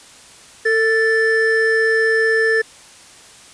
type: tone pair together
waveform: triangle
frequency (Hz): 447.4 / 1760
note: A4 / A6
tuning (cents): +29 / 0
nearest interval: 2 octaves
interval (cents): 2371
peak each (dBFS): -14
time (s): 0.65-2.62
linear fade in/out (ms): 10
effects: white hiss -43 dBFS RMS until 3.53 s + resampled to 22050 Hz